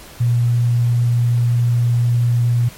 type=tone; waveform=sine; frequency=119.8 Hz; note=A#2; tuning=48 cents sharp; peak=-12 dBFS; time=0.2-2.69 s; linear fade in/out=10 ms; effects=pink hiss -39 dBFS RMS until 2.77 s + MP3 64 kbps